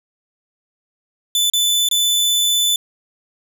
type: tone with dropouts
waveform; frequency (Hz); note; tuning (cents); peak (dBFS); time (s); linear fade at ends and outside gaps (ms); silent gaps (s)
sawtooth; 3504; A7; -8; -11; 1.35-2.76; 2; 1.5-1.535 / 1.888-1.912
effects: none